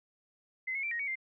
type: tone with pitch steps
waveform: sine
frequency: 2051 / 2179 / 2346 / 1876 / 2247 / 2100 Hz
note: C7 / C#7 / D7 / A#6 / C#7 / C7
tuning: -35 / -30 / -2 / +11 / +23 / +6 cents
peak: -32 dBFS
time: 0.67-1.156 s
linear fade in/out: 10 ms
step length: 81 ms
effects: none